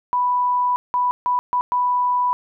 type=tone bursts at uneven times; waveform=sine; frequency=987.8 Hz; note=B5; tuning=in tune; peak=-16 dBFS; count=5; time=0.13-0.76 / 0.94-1.11 / 1.26-1.39 / 1.53-1.61 / 1.72-2.33 s; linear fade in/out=0 ms; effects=none